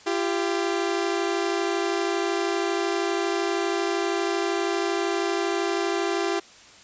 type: tone pair together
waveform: sawtooth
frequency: 341.5 / 394.2 Hz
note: F4 / G4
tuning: -39 / +10 cents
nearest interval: major second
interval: 249 cents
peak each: -22 dBFS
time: 0.06-6.4 s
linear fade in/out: 10 ms
effects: white hiss -49 dBFS RMS until 6.83 s + resampled to 16000 Hz